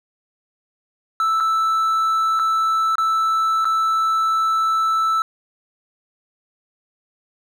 triangle tone with dropouts, 1318.5 Hz, E6, in tune, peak -14 dBFS, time 1.2-5.22 s, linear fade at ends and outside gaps 1 ms, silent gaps 1.402-1.406 / 2.392-2.396 / 2.955-2.982 / 3.646-3.653 s, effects none

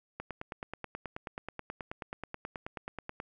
click train, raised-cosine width 0.5 ms, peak -23 dBFS, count 29, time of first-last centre 0.2-3.201 s, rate 9.33 Hz, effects none

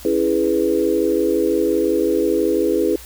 sine chord, C# minor seventh, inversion none, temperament equal, 277.2 / 329.6 / 415.3 / 493.9 Hz, C#4 / E4 / G#4 / B4, 0 / 0 / 0 / 0 cents, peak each -25 / -19 / -19 / -21 dBFS, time 0.05-2.96 s, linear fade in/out 2 ms, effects added 60 Hz sine -40 dBFS peak until 3.05 s + white hiss -40 dBFS RMS until 3.05 s

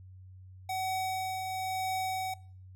square tone with tremolo, 754 Hz, F#5, 32 cents sharp, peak -31 dBFS, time 0.69-2.34 s, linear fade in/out 5 ms, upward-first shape triangle, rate 1 Hz, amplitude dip 40%, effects noise-tail reverb RT60 0.5 s tail -23 dB re dry + added 93 Hz sine -48 dBFS peak until 2.75 s

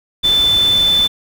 sine tone in noise, 3520 Hz, A7, in tune, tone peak -10 dBFS, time 0.23-1.08 s, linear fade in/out 20 ms, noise pink, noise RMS -26 dBFS, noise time 0.23-1.08 s, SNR +13 dB, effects none

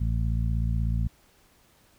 harmonic tone, 56.3 Hz, A1, 40 cents sharp, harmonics 1 / 2 / 3 / 4, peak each -25 / -28 / -34 / -38 dBFS, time 0-1.08 s, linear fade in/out 10 ms, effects pink hiss -61 dBFS RMS until 1.98 s

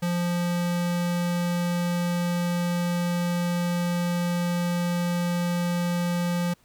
square tone, 174.61 Hz, F3, in tune, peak -24 dBFS, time 0.02-6.54 s, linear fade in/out 10 ms, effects pink hiss -62 dBFS RMS until 6.64 s

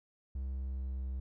triangle tone with pitch glide, 66 to 65.13 Hz, C2 to C2, +16 to -7 cents, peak -33 dBFS, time 0.35-1.2 s, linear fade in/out 5 ms, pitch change -23 cents, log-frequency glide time 0.5-1.06 s, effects none

